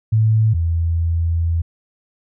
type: tone pair in turn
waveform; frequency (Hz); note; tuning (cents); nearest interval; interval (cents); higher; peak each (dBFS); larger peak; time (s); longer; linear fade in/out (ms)
sine; 110 / 83.39; A2 / E2; 0 / +21; perfect fourth; 479; first; -11 / -15; first; 0.12-0.54 / 0.54-1.62; second; 10
effects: none